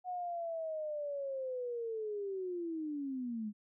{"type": "linear sweep", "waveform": "sine", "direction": "down", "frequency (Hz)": [735, 204.2], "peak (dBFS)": -36, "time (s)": [0.04, 3.53], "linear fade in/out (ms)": 50, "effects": []}